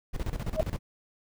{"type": "noise with tremolo", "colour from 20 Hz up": "brown", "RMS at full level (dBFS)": -30, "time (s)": [0.13, 0.79], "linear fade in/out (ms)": 20, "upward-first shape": "square", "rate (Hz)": 15, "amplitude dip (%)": 80}
{"type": "tone with exponential growth", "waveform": "sine", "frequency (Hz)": 629, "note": "D#5", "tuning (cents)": 19, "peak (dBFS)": -18, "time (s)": [0.52, 0.61], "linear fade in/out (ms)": 5, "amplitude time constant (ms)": 19}
{"effects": []}